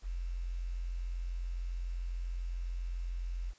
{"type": "tone with quantisation", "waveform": "sine", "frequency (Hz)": 43.65, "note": "F1", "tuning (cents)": 0, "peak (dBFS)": -34, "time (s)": [0.02, 3.54], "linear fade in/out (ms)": 50, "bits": 10, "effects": ["white hiss -64 dBFS RMS until 3.58 s", "resampled to 16000 Hz"]}